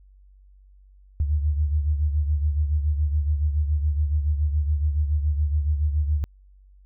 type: beating tone pair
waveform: sine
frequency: 73.9 / 81 Hz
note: D2 / E2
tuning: +11 / -30 cents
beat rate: 7.1 Hz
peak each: -20 / -28 dBFS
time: 1.2-6.24 s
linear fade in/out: 0 ms
effects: added 48 Hz sine -49 dBFS peak until 6.85 s